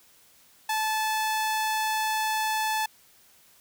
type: tone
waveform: sawtooth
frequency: 870 Hz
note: A5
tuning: 20 cents flat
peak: -21 dBFS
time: 0.69-2.86 s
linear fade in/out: 5 ms
effects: white hiss -58 dBFS RMS until 3.6 s